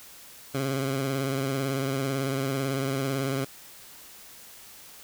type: tone with vibrato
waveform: 15% pulse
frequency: 135.3 Hz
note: C#3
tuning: 42 cents flat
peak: -20 dBFS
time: 0.54-3.45 s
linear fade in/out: 10 ms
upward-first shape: sine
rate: 18 Hz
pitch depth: 51 cents each way
effects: white hiss -48 dBFS RMS until 5.03 s